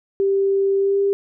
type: tone with pitch glide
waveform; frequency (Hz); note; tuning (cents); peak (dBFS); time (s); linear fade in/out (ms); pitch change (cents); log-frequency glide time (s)
sine; 392.4 to 397.6; G4 to G4; +2 to +25; -15; 0.2-1.13; 0; +23; 0.78-0.99
effects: none